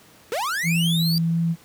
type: linear sweep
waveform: 45% pulse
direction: up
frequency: 415.3 to 4747 Hz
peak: -23 dBFS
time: 0.32-1.18 s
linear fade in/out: 0 ms
type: tone with vibrato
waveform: sine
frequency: 165.8 Hz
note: E3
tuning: 10 cents sharp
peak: -18 dBFS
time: 0.63-1.56 s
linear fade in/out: 50 ms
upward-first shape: triangle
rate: 1.6 Hz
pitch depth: 16 cents each way
effects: pink hiss -51 dBFS RMS until 1.64 s + high-pass 100 Hz 12 dB/octave